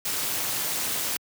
white noise with amplitude modulation, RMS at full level -25 dBFS, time 0.05-1.17 s, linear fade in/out 5 ms, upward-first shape sine, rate 223 Hz, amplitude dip 70%, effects high-pass 80 Hz 12 dB/octave

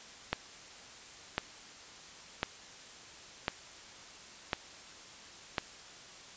click train, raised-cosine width 0.3 ms, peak -13 dBFS, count 6, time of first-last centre 0.33-5.582 s, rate 0.952 Hz, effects white hiss -51 dBFS RMS until 6.36 s + resampled to 16000 Hz

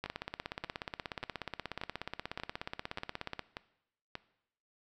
two click trains, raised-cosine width 0.3 ms, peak -21 / -23 dBFS, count 57 / 8, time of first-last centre 0.04-3.393 / 0.06-4.154 s, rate 16.7 / 1.71 Hz, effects noise-tail reverb RT60 0.8 s tail -18 dB re dry

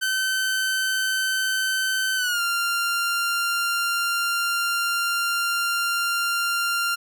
sawtooth tone with pitch glide, 1534 to 1390.5 Hz, G6 to F6, -38 to -8 cents, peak -18 dBFS, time 0.01-6.96 s, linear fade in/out 20 ms, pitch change -170 cents, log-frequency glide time 2.16-2.41 s, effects none

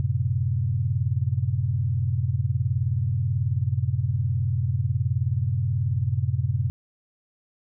sine chord, F# diminished, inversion none, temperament equal with one note detuned, 92.5 / 112.05 / 130.81 Hz, F#2 / A2 / C3, 0 / +32 / 0 cents, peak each -26 / -26 / -25 dBFS, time 0-6.7 s, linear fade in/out 0 ms, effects none

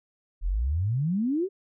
sine exponential sweep, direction up, 38.03 to 405.2 Hz, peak -23 dBFS, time 0.41-1.49 s, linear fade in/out 50 ms, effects none

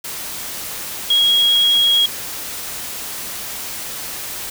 sine tone in noise, 3297 Hz, G#7, 13 cents flat, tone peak -11 dBFS, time 1.1-2.06 s, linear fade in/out 5 ms, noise white, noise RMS -28 dBFS, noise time 0.04-4.5 s, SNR +14 dB, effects none

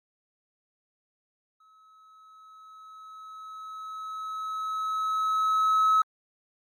triangle tone with exponential growth, 1288 Hz, E6, 41 cents flat, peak -15 dBFS, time 1.6-6.02 s, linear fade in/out 5 ms, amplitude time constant 960 ms, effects tanh soft clip ceiling -14 dBFS + Opus 48 kbps

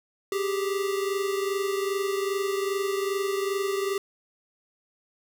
square tone pair together, 390.8 / 413.3 Hz, G4 / G#4, -5 / -8 cents, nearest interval minor second, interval 97 cents, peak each -27 / -33 dBFS, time 0.32-3.98 s, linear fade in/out 2 ms, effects none

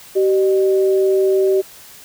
sine tone pair together, 383.6 / 609 Hz, G4 / D#5, -37 / -37 cents, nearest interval minor sixth, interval 800 cents, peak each -12 / -22 dBFS, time 0.15-1.62 s, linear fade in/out 20 ms, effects white hiss -41 dBFS RMS until 2.04 s

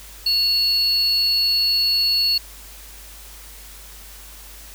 triangle tone pair together, 2772 / 4392 Hz, F7 / C#8, -14 / -17 cents, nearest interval minor sixth, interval 797 cents, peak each -27 / -15 dBFS, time 0.26-2.38 s, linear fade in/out 5 ms, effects added 50 Hz sine -42 dBFS peak until 4.74 s + white hiss -42 dBFS RMS until 4.74 s

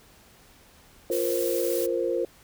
sine chord, F suspended fourth, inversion none, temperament just, 349.2 / 465.6 / 523.8 Hz, F4 / Bb4 / C5, 0 / -2 / +2 cents, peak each -28 dBFS, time 1.1-2.25 s, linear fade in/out 2 ms
blue noise, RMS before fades -34 dBFS, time 1.11-1.87 s, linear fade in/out 20 ms
effects pink hiss -55 dBFS RMS until 2.43 s

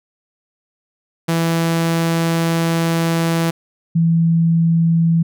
sawtooth / sine tone pair in turn, 165.8 / 165.8 Hz, E3 / E3, +10 / +10 cents, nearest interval unison, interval 0 cents, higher neither, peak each -11 dBFS, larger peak neither, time 1.28-3.51 / 3.95-5.23 s, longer first, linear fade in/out 10 ms, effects none

